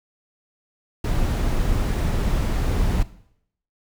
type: noise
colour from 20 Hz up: brown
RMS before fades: -21 dBFS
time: 1.04-3.03 s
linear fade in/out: 5 ms
effects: noise-tail reverb RT60 0.7 s tail -17 dB re dry